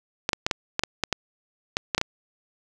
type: clicks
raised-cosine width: 0.2 ms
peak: -5 dBFS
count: 12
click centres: 0.291 / 0.332 / 0.465 / 0.512 / 0.794 / 0.836 / 1.037 / 1.127 / 1.769 / 1.948 / 1.98 / 2.014 s
effects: none